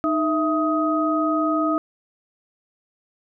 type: tone cluster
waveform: sine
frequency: 309.1 / 660 / 1256 Hz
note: D#4 / E5 / D#6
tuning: -11 / +2 / +16 cents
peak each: -21 / -25 / -23 dBFS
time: 0.04-1.78 s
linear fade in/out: 0 ms
effects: none